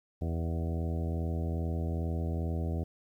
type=harmonic tone with a mistuned harmonic; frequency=82.41 Hz; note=E2; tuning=in tune; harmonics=1 / 2 / 3 / 4 / 5 / 6 / 7 / 8 / 9; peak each=-31 / -37 / -41 / -43 / -45 / -47 / -48 / -49 / -50 dBFS; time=0.21-2.84 s; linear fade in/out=10 ms; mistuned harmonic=7; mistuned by=+39 cents; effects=11-bit